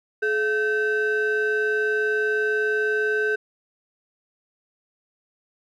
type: ring-modulated tone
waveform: triangle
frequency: 558 Hz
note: C#5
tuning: 11 cents sharp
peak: -15 dBFS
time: 0.22-3.36 s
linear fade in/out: 10 ms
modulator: 985 Hz
effects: none